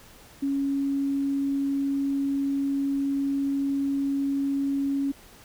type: tone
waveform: sine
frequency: 277.2 Hz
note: C#4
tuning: in tune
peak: -23 dBFS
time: 0.42-5.12 s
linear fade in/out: 10 ms
effects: pink hiss -51 dBFS RMS until 5.44 s